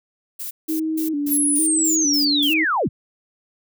violet noise bursts, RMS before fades -30 dBFS, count 8, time 0.39-2.54 s, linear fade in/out 10 ms, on 120 ms, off 170 ms
sine tone with vibrato, 302.6 Hz, D#4, 48 cents flat, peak -20 dBFS, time 0.68-2.65 s, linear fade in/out 20 ms, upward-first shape square, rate 1.1 Hz, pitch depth 79 cents each way
sine linear sweep, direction down, 11510 to 48.95 Hz, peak -17 dBFS, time 1.3-2.89 s, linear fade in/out 20 ms
effects none

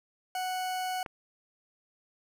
40% pulse tone, 740 Hz, F#5, in tune, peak -30 dBFS, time 0.35-1.03 s, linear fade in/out 2 ms
click, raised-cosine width 0.5 ms, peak -25 dBFS, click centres 1.062 s
effects none

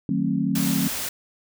sine chord, D# diminished seventh, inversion none, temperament just, 155.56 / 186.68 / 224 / 268.8 Hz, D#3 / F#3 / A3 / C4, 0 / +16 / +31 / +47 cents, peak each -28 / -25 / -26 / -25 dBFS, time 0.09-0.88 s, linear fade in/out 2 ms
white noise, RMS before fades -29 dBFS, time 0.55-1.09 s, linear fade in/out 5 ms
effects none

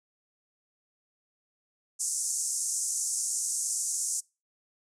pink band-pass noise, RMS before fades -31 dBFS, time 1.99-4.21 s, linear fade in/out 20 ms, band 6100 to 9800 Hz, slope 48 dB/octave, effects noise-tail reverb RT60 0.3 s tail -26 dB re dry

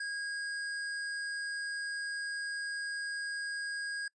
square tone, 1635 Hz, G#6, 28 cents flat, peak -36 dBFS, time 0-4.08 s, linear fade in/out 5 ms, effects noise-tail reverb RT60 0.1 s tail -23 dB re dry + resampled to 22050 Hz

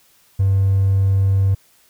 triangle tone with hard clipping, 97.1 Hz, G2, 16 cents flat, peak -13 dBFS, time 0.39-1.55 s, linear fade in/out 10 ms, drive 4 dB, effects white hiss -55 dBFS RMS until 1.89 s

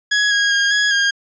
sawtooth tone with pitch steps, 1673 / 1643 / 1624 / 1670 / 1618 Hz, G#6 / G#6 / G#6 / G#6 / G#6, +12 / -19 / -39 / +9 / -46 cents, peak -10 dBFS, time 0.11-1.11 s, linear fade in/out 10 ms, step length 200 ms, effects resampled to 16000 Hz

